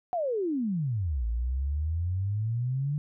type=exponential two-way sweep; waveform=sine; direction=down then up; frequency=744 to 55.1 to 149.9 Hz; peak=-26 dBFS; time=0.13-2.98 s; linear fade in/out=0 ms; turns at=1.26 s; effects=none